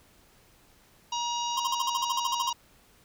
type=harmonic tone; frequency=951 Hz; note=A#5; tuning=34 cents sharp; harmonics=1 / 3 / 4 / 5 / 6 / 7; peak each=-30 / -36 / -38 / -44 / -38 / -45 dBFS; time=1.12-2.53 s; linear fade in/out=5 ms
type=tone bursts; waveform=square; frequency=1046.5 Hz; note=C6; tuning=in tune; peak=-27 dBFS; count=13; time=1.57-2.499 s; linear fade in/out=5 ms; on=29 ms; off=46 ms
effects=pink hiss -60 dBFS RMS until 3.04 s